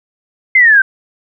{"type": "exponential sweep", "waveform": "sine", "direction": "down", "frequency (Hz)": [2116, 1532], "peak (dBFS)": -4, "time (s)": [0.55, 0.82], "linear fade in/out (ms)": 5, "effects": []}